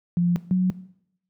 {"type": "tone pair in turn", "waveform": "sine", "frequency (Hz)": [174.61, 183.85], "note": ["F3", "F#3"], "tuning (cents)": [0, -11], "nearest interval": "minor second", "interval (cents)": 89, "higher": "second", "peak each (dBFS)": [-17, -16], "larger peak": "second", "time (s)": [[0.17, 0.36], [0.51, 0.7]], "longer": "neither", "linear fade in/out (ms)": 0, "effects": ["noise-tail reverb RT60 0.7 s tail -17 dB re dry", "high-pass 100 Hz 12 dB/octave"]}